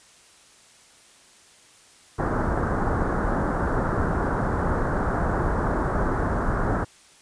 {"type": "low-pass noise", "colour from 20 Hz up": "pink", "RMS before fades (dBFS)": -24, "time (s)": [2.18, 6.85], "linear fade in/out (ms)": 20, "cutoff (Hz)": 1600, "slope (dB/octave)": 48, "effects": ["white hiss -53 dBFS RMS until 7.21 s", "resampled to 22050 Hz"]}